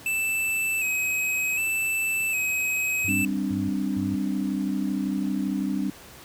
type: tone with vibrato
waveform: square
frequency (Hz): 2591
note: E7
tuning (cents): -30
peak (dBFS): -24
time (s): 0.06-3.25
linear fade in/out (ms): 2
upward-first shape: square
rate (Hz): 0.66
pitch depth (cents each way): 36
type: tone bursts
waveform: sine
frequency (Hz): 100.2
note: G2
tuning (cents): +38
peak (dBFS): -31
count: 3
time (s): 3.04-4.15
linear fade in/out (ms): 5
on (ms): 190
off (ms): 270
type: chord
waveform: sine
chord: G suspended fourth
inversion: none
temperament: just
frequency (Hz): 196 / 261.3 / 294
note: G3 / C4 / D4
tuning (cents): 0 / -2 / +2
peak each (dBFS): -27 / -29 / -29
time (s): 3.08-5.9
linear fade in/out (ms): 5
effects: pink hiss -46 dBFS RMS until 6.24 s + high-pass 60 Hz 12 dB/octave